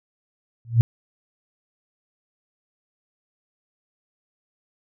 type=tone with exponential growth; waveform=sine; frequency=116.54 Hz; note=A#2; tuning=in tune; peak=-7 dBFS; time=0.65-0.81 s; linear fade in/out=0 ms; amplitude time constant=34 ms; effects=none